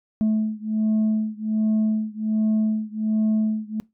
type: beating tone pair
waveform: sine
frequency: 216.3 / 217.6 Hz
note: A3 / A3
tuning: -29 / -19 cents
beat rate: 1.3 Hz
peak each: -20 / -21 dBFS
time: 0.21-3.8 s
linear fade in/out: 0 ms
effects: noise-tail reverb RT60 0.2 s tail -22 dB re dry + tanh soft clip ceiling -16 dBFS